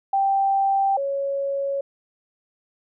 sine tone pair in turn, 784 / 554.4 Hz, G5 / C#5, 0 / 0 cents, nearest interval tritone, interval 600 cents, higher first, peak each -17 / -22 dBFS, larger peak first, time 0.13-0.97 / 0.97-1.81 s, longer neither, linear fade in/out 5 ms, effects none

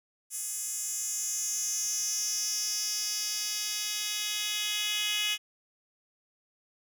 10% pulse tone with high-pass filter sweep, 420.2 Hz, G#4, 20 cents sharp, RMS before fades -32 dBFS, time 0.3-5.38 s, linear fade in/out 50 ms, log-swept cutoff 8400 to 3100 Hz, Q 3.6, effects none

